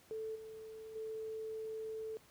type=tone with level steps; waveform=sine; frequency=440 Hz; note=A4; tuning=in tune; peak=-39 / -47 / -40 dBFS; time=0.11-2.17 s; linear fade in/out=0 ms; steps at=0.35 / 0.95 s; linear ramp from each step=10 ms; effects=pink hiss -64 dBFS RMS until 2.3 s + high-pass 60 Hz 12 dB/octave

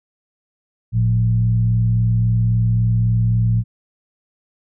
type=tone with frequency modulation; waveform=sine; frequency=113.7 Hz; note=A#2; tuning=43 cents flat; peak=-13 dBFS; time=0.92-3.64 s; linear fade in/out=50 ms; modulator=63.7 Hz; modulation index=0.53; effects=none

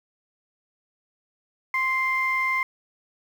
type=tone pair together; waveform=sine; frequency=1048 / 2094 Hz; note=C6 / C7; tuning=+2 / +1 cents; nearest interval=octave; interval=1199 cents; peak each=-25 / -22 dBFS; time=1.74-2.63 s; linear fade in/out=2 ms; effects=tanh soft clip ceiling -15 dBFS + 8-bit

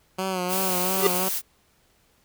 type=tone with vibrato; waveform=10% pulse; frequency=185 Hz; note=F#3; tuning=in tune; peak=-17 dBFS; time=0.18-1.29 s; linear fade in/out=10 ms; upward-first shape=sine; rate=2.9 Hz; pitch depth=54 cents each way
type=noise; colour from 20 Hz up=blue; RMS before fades=-27 dBFS; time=0.48-1.42 s; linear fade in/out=50 ms
type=tone with exponential growth; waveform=square; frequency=397.7 Hz; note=G4; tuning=25 cents sharp; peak=-14 dBFS; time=0.95-1.07 s; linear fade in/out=5 ms; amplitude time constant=24 ms
effects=pink hiss -63 dBFS RMS until 2.24 s

